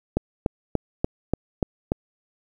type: click train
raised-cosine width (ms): 2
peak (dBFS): -7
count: 7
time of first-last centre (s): 0.17-1.919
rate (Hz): 3.43
effects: 8-bit